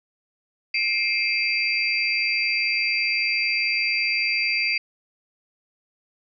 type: tone cluster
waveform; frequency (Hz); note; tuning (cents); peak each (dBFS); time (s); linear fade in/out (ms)
sine; 2129 / 2358 / 2583 / 4711; C7 / D7 / E7 / D8; +30 / +6 / -36 / +5; -26; 0.74-4.78; 5
effects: none